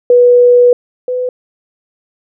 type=tone pair in turn; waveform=sine; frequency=488.9 / 501.2 Hz; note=B4 / B4; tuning=-18 / +25 cents; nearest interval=unison; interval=43 cents; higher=second; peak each=-3 / -13 dBFS; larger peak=first; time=0.1-0.73 / 1.08-1.29 s; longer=first; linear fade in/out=2 ms; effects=none